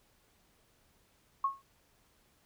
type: tone with exponential decay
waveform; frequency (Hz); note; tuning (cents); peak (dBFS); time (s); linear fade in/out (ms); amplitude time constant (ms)
sine; 1093; C#6; -25; -24; 1.44-1.62; 5; 38
effects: pink hiss -69 dBFS RMS until 2.45 s